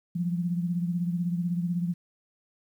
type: beating tone pair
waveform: sine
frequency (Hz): 172.9 / 188.9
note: F3 / F#3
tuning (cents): -17 / +36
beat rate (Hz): 16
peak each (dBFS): -26 / -34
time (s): 0.15-1.94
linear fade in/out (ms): 10
effects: 10-bit